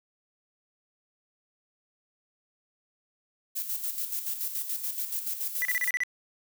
violet noise with tremolo, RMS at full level -31 dBFS, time 3.55-5.91 s, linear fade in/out 20 ms, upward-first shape square, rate 7 Hz, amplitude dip 55%
triangle tone bursts, 1975.5 Hz, B6, in tune, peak -23 dBFS, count 7, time 5.62-6.035 s, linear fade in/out 0 ms, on 31 ms, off 33 ms
effects none

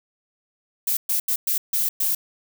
violet noise bursts at uneven times, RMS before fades -22 dBFS, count 6, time 0.87-0.97 / 1.09-1.2 / 1.28-1.36 / 1.47-1.58 / 1.73-1.89 / 2-2.15 s, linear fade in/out 5 ms, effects none

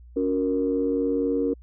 sine tone cluster, 281.2 / 361.5 / 465.2 Hz, C#4 / F#4 / A#4, +25 / -40 / -4 cents, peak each -24 / -29 / -24 dBFS, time 0.16-1.54 s, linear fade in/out 10 ms, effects tanh soft clip ceiling -12 dBFS + added 60 Hz sine -44 dBFS peak until 1.62 s

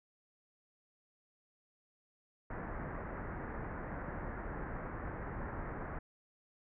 pink low-pass noise, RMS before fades -42 dBFS, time 2.5-5.99 s, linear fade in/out 5 ms, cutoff 1900 Hz, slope 48 dB/octave, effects none

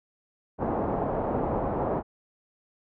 white low-pass noise, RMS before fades -28 dBFS, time 0.58-2.03 s, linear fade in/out 50 ms, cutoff 840 Hz, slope 24 dB/octave, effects none

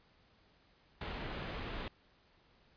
pink low-pass noise, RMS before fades -42 dBFS, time 1.01-1.88 s, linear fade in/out 2 ms, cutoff 3700 Hz, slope 24 dB/octave, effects pink hiss -68 dBFS RMS until 2.76 s + resampled to 11025 Hz

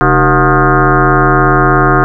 sine tone with frequency modulation, 554.4 Hz, C#5, in tune, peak -5 dBFS, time 0.01-2.04 s, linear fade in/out 0 ms, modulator 172 Hz, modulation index 5.4, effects none

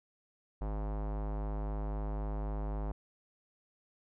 square tone with low-pass filter, 51.91 Hz, G#1, in tune, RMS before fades -36 dBFS, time 0.61-2.92 s, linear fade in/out 5 ms, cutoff 880 Hz, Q 1.7, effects none

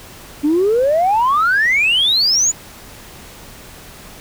sine exponential sweep, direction up, 283.4 to 7080 Hz, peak -10 dBFS, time 0.43-2.52 s, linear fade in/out 20 ms, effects tanh soft clip ceiling -8 dBFS + pink hiss -38 dBFS RMS until 4.2 s

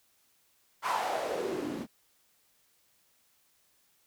white noise with band-pass filter sweep, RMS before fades -33 dBFS, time 0.82-1.87 s, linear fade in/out 50 ms, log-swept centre 1100 to 220 Hz, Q 4.1, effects white hiss -69 dBFS RMS until 4.06 s

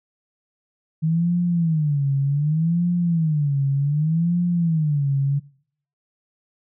sine tone with vibrato, 155.56 Hz, D#3, in tune, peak -17 dBFS, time 1.02-5.4 s, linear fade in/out 20 ms, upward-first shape sine, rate 0.66 Hz, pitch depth 210 cents each way, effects noise-tail reverb RT60 0.6 s tail -22 dB re dry

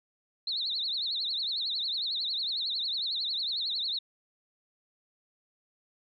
sine tone with vibrato, 3970 Hz, B7, 8 cents sharp, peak -29 dBFS, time 0.47-3.99 s, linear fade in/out 5 ms, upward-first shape triangle, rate 11 Hz, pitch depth 210 cents each way, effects none

